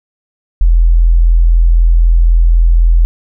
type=tone; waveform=sine; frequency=41.95 Hz; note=E1; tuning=31 cents sharp; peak=-4 dBFS; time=0.61-3.05 s; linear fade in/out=0 ms; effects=none